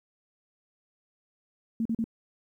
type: tone bursts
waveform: sine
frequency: 226.9 Hz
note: A#3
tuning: 47 cents flat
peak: -25 dBFS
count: 3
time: 1.8-2.042 s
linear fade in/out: 2 ms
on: 54 ms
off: 40 ms
effects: 11-bit